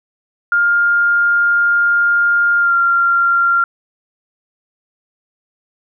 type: tone with pitch glide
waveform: sine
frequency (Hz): 1407 to 1384.4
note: F6 to F6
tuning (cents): +12 to -16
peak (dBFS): -10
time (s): 0.52-3.64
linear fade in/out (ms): 2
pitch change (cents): -28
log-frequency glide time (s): 2.58-2.74
effects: none

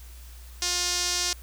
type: tone with band-pass filter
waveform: sawtooth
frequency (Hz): 355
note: F4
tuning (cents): +28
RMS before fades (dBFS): -27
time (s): 0.62-1.33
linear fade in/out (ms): 2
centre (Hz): 5600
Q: 2.2
effects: added 60 Hz sine -42 dBFS peak until 1.42 s + white hiss -52 dBFS RMS until 1.42 s

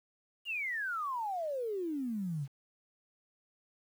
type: exponential sweep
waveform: sine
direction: down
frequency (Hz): 2913 to 131.1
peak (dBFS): -33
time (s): 0.45-2.48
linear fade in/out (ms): 50
effects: 10-bit

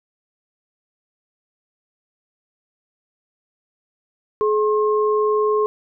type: tone pair together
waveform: sine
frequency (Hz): 425 / 1071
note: G#4 / C6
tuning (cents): +40 / +40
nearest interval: octave + major third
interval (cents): 1600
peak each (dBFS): -16 / -22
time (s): 4.41-5.66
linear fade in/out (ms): 0
effects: none

